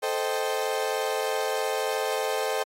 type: chord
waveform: 35% pulse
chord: A half-diminished seventh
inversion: none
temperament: equal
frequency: 440 / 523.3 / 622.3 / 784 Hz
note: A4 / C5 / Eb5 / G5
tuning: 0 / 0 / 0 / 0 cents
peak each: -28 / -29 / -31 / -30 dBFS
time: 0.02-2.64 s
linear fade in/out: 20 ms
effects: AAC 48 kbps